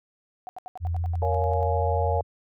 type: tone bursts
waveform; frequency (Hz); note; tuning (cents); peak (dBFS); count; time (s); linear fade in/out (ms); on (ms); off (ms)
sine; 740; F#5; 0; -34; 13; 0.47-1.63; 0; 20; 75
type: tone with vibrato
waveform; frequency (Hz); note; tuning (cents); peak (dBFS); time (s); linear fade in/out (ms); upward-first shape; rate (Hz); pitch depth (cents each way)
sine; 84.9; F2; -48; -24; 0.8-2.23; 50; sine; 15; 31
type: chord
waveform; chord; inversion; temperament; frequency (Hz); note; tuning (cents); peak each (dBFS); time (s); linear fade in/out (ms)
sine; Bb minor seventh; none; just; 466.2 / 559.4 / 699.2 / 839.1; Bb4 / Db5 / F5 / Ab5; 0 / +16 / +2 / +18; -29; 1.22-2.21; 2
effects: none